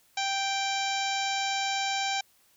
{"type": "harmonic tone", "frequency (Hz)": 784, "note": "G5", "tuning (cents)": 0, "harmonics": [1, 2, 3, 4, 5, 6, 7, 8, 9], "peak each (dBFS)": [-30, -37, -34, -37, -36, -43, -39, -42, -41], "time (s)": [0.17, 2.21], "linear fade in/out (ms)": 5, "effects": ["white hiss -64 dBFS RMS until 2.56 s"]}